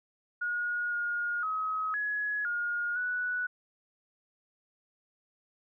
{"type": "tone with pitch steps", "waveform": "sine", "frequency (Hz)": [1442, 1428, 1273, 1684, 1427, 1477], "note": ["F#6", "F6", "D#6", "G#6", "F6", "F#6"], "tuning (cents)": [-45, 38, 39, 24, 37, -3], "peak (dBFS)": -29, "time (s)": [0.41, 3.47], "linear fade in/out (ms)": 10, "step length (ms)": 510, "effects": []}